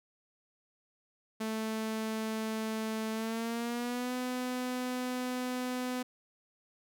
sawtooth tone with pitch glide, 220 to 251.3 Hz, A3 to B3, 0 to +30 cents, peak -29 dBFS, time 1.4-6.03 s, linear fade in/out 10 ms, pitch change +230 cents, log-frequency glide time 3.12-4.14 s, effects none

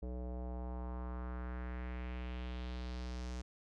square tone with low-pass filter sweep, 61.74 Hz, B1, in tune, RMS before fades -42 dBFS, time 0.02-3.42 s, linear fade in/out 10 ms, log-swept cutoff 510 to 6600 Hz, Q 2.1, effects none

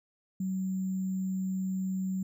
sine tone with sample-and-hold, 188.4 Hz, F#3, 32 cents sharp, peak -29 dBFS, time 0.4-2.23 s, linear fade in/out 5 ms, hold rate 7350 Hz, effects none

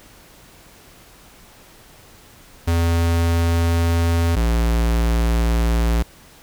square tone pair in turn, 84.2 / 57.48 Hz, E2 / A#1, +37 / -24 cents, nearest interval perfect fifth, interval 661 cents, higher first, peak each -16 dBFS, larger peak neither, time 2.67-4.36 / 4.36-6.03 s, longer first, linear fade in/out 10 ms, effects pink hiss -47 dBFS RMS until 6.42 s

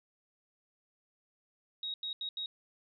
sine tone bursts at uneven times, 3784 Hz, A#7, 25 cents sharp, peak -35 dBFS, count 4, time 1.83-1.94 / 2.03-2.13 / 2.21-2.29 / 2.37-2.46 s, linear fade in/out 2 ms, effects none

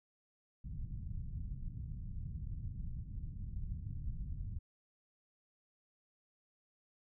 pink low-pass noise, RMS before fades -42 dBFS, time 0.64-4.59 s, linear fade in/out 10 ms, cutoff 150 Hz, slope 24 dB/octave, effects none

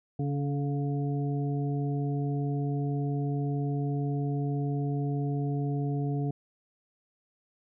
harmonic tone with a mistuned harmonic, 141.8 Hz, C#3, 40 cents sharp, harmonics 1 / 2 / 3 / 5, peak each -28 / -34 / -38 / -42 dBFS, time 0.19-6.31 s, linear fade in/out 5 ms, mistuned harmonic 3, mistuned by +18 cents, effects none

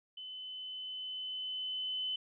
sine tone with level ramp, 3029 Hz, F#7, 40 cents sharp, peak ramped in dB -43 to -33 dBFS, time 0.17-2.16 s, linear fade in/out 5 ms, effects none

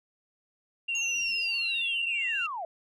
sine tone with vibrato, 2755 Hz, F7, 24 cents flat, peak -27 dBFS, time 0.88-2.47 s, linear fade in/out 10 ms, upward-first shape sine, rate 15 Hz, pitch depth 23 cents each way
sine linear sweep, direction down, 6600 to 626 Hz, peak -32 dBFS, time 0.95-2.65 s, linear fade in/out 2 ms
effects tanh soft clip ceiling -20 dBFS

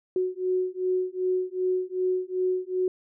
sine beating tone pair, 367.4 / 370 Hz, F#4 / F#4, -12 / 0 cents, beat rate 2.6 Hz, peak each -27 dBFS, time 0.16-2.88 s, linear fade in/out 2 ms, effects none

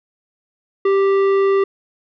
sine tone with tanh clipping, 392 Hz, G4, in tune, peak -14 dBFS, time 0.85-1.64 s, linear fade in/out 5 ms, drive 12 dB, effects none

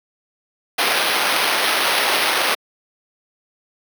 violet noise with sample-and-hold, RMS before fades -18 dBFS, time 0.78-2.55 s, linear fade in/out 10 ms, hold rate 7350 Hz, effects high-pass 400 Hz 12 dB/octave

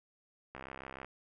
click train, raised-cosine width 0.5 ms, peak -29 dBFS, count 34, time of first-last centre 0.55-1.046 s, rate 66.5 Hz, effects none

